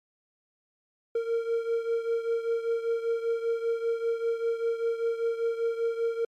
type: beating tone pair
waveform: triangle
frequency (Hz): 460 / 465.1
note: A#4 / A#4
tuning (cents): -23 / -4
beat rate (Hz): 5.1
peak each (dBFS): -25 / -30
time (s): 1.15-6.25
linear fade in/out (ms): 5
effects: MP3 64 kbps